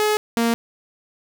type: tone pair in turn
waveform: sawtooth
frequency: 424.2 / 232 Hz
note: G#4 / A#3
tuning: +37 / -8 cents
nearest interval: minor seventh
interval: 1045 cents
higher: first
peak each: -13 dBFS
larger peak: neither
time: 0-0.17 / 0.37-0.54 s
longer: neither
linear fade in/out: 0 ms
effects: none